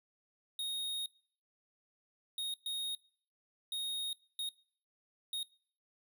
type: tone bursts at uneven times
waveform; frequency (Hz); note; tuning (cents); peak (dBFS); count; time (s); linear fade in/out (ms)
square; 3729; A#7; 0; -36; 6; 0.59-1.06 / 2.38-2.54 / 2.66-2.95 / 3.72-4.13 / 4.39-4.49 / 5.33-5.43; 2
effects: noise-tail reverb RT60 0.6 s tail -25 dB re dry